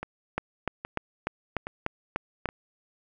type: two click trains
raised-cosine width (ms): 0.5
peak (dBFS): -12 / -19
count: 8 / 4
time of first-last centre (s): 0.38-2.457 / 0.03-2.489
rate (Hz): 3.37 / 1.22
effects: none